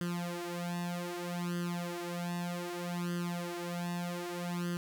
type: tone with flanger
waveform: sawtooth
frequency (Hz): 174.5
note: F3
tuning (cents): -1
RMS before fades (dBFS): -37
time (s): 0.01-4.77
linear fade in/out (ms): 0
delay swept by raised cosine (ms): 0.63 to 4.63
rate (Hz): 0.64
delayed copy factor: +1
effects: none